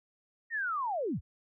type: linear sweep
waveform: sine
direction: down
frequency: 1886 to 40.04 Hz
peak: -30 dBFS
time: 0.5-1.21 s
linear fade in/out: 50 ms
effects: none